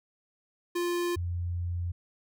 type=tone pair in turn; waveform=square / sine; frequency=349.2 / 87.3 Hz; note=F4 / F2; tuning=0 / 0 cents; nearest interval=2 octaves; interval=2400 cents; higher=first; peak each=-28 / -29 dBFS; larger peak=first; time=0.75-1.16 / 1.16-1.92 s; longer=second; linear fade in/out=10 ms; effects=none